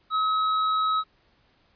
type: tone with hard clipping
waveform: triangle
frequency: 1280 Hz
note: D#6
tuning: 49 cents sharp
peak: -23 dBFS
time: 0.1-1.04 s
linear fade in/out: 50 ms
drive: 11 dB
effects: pink hiss -64 dBFS RMS until 1.75 s + resampled to 11025 Hz